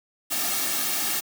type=noise with comb filter; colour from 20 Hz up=white; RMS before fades=-26 dBFS; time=0.3-1.21 s; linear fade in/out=20 ms; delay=2 ms; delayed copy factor=-0.65; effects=high-pass 200 Hz 12 dB/octave